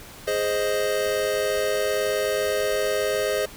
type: chord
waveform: square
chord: Ab major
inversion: none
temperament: equal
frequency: 415.3 / 523.3 / 622.3 Hz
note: Ab4 / C5 / Eb5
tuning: 0 / 0 / 0 cents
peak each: -27 dBFS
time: 0.27-3.46 s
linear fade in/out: 10 ms
effects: pink hiss -43 dBFS RMS until 3.56 s